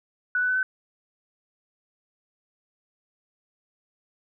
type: tone with pitch steps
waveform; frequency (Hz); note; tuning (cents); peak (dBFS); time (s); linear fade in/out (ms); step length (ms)
sine; 1480 / 1493.7 / 1507.6 / 1521.6; F#6 / F#6 / F#6 / F#6; 0 / +16 / +32 / +48; -21; 0.35-0.63; 2; 70
effects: none